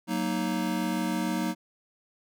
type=chord; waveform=square; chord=D# minor; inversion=first; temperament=just; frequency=186.68 / 233.3 / 311.1 Hz; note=F#3 / A#3 / D#4; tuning=+16 / +2 / 0 cents; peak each=-32 dBFS; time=0.07-1.55 s; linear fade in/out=50 ms; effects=none